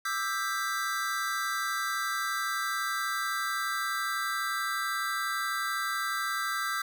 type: chord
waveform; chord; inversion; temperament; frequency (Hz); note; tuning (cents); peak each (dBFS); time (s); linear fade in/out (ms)
square; E minor seventh; third; just; 1186.7 / 1318.5 / 1582.2 / 1977.8; D6 / E6 / G6 / B6; +18 / 0 / +16 / +2; -38 / -34 / -34 / -39; 0.05-6.82; 5
effects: none